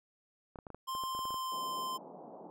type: clicks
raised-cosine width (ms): 1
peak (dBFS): -32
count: 12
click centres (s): 0.558 / 0.588 / 0.668 / 0.703 / 0.746 / 0.951 / 1.037 / 1.15 / 1.191 / 1.254 / 1.306 / 1.343
type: tone with pitch glide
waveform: square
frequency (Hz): 1049 to 1038.7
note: C6 to C6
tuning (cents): +4 to -13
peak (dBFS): -36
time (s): 0.87-1.98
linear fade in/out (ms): 20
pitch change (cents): -17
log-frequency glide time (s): 1.04-1.58
type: band-pass noise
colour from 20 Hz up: white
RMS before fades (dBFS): -50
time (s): 1.52-2.5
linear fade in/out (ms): 0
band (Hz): 160 to 910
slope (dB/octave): 48
effects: none